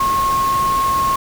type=tone in noise; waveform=sine; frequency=1083 Hz; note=C#6; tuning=41 cents flat; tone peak=-14 dBFS; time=0-1.16 s; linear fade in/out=5 ms; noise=pink; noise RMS=-27 dBFS; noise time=0-1.16 s; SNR=+10 dB; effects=none